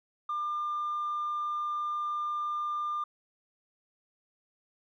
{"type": "tone with tanh clipping", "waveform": "triangle", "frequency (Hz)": 1199, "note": "D6", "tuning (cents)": 36, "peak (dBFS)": -30, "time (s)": [0.29, 3.04], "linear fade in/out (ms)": 5, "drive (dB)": 5, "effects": []}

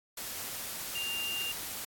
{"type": "tone in noise", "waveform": "sine", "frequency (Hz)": 2794, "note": "F7", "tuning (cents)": 0, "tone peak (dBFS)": -33, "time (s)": [0.95, 1.52], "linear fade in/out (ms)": 5, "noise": "white", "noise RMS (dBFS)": -39, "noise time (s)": [0.17, 1.85], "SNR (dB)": 3, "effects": ["AAC 64 kbps"]}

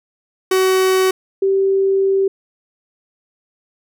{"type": "tone pair in turn", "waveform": ["45% pulse", "sine"], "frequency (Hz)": [376.3, 388.4], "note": ["F#4", "G4"], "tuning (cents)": [29, -16], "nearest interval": "minor second", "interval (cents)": 55, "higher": "second", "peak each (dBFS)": -12, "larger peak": "neither", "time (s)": [[0.51, 1.11], [1.42, 2.28]], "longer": "second", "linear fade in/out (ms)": 5, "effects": []}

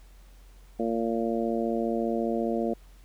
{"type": "harmonic tone", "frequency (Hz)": 114.8, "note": "A#2", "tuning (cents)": -26, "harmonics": [2, 3, 4, 5, 6], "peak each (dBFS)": [-29, -31, -32, -33, -34], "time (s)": [0.79, 2.74], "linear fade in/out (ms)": 10, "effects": ["added 45 Hz sine -49 dBFS peak until 3.04 s", "pink hiss -61 dBFS RMS until 3.04 s"]}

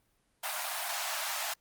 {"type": "high-pass noise", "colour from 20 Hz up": "pink", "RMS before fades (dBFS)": -35, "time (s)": [0.43, 1.54], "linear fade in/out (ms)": 10, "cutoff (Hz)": 620, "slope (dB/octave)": 96, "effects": ["pink hiss -73 dBFS RMS until 1.6 s", "Opus 32 kbps"]}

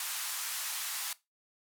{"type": "band-pass noise", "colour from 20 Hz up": "white", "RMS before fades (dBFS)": -37, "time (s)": [0, 1.13], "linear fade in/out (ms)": 2, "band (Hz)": [860, 14000], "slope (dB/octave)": 24, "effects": ["noise-tail reverb RT60 0.2 s tail -18 dB re dry"]}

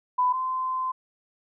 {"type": "tone pair in turn", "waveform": "sine", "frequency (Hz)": [999, 1032.4], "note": ["B5", "C6"], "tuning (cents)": [20, -23], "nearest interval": "minor second", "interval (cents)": 57, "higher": "second", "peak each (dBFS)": [-19, -25], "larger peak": "first", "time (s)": [[0.18, 0.33], [0.33, 0.92]], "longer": "second", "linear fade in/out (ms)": 10, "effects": []}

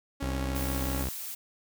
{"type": "tone with vibrato", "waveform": "sawtooth", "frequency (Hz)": 276.1, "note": "C#4", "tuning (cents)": -7, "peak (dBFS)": -31, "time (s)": [0.2, 1.04], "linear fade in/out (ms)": 10, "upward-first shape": "triangle", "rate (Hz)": 14, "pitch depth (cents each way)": 17}
{"type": "tone with pitch glide", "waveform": "sawtooth", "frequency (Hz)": [65.41, 64.96], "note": ["C2", "C2"], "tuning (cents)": [0, -12], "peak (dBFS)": -26, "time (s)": [0.22, 1.09], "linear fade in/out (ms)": 5, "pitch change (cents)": -12, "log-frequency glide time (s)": [0.6, 0.88]}
{"type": "noise", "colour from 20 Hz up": "blue", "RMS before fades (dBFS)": -38, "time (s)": [0.55, 1.35], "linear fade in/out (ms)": 10}
{"effects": []}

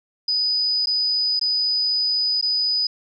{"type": "tone with dropouts", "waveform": "sine", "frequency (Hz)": 4978, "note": "D#8", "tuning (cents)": 0, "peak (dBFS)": -18, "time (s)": [0.28, 2.87], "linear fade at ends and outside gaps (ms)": 5, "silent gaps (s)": [[0.859, 0.87], [1.395, 1.412], [2.413, 2.425]], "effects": []}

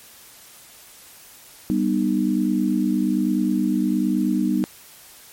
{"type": "chord", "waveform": "sine", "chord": "G augmented", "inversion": "none", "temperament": "just", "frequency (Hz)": [196, 245, 306.2], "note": ["G3", "B3", "D#4"], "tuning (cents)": [0, -14, -28], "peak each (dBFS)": [-22, -22, -22], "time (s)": [1.7, 4.64], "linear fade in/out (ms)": 0, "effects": ["white hiss -46 dBFS RMS until 5.32 s", "MP3 64 kbps"]}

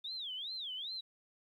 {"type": "tone with vibrato", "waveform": "sine", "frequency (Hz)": 3520, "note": "A7", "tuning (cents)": 0, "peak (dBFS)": -39, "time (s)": [0.04, 1.01], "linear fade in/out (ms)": 10, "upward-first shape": "sine", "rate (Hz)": 2.5, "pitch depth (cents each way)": 290, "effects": ["12-bit"]}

